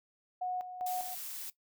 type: tone with tremolo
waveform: sine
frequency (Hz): 731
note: F#5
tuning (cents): -21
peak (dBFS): -32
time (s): 0.41-1.15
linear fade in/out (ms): 10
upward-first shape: square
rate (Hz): 2.5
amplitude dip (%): 65
type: noise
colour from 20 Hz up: blue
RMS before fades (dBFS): -42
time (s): 0.86-1.5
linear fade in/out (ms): 5
effects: noise-tail reverb RT60 0.1 s tail -17 dB re dry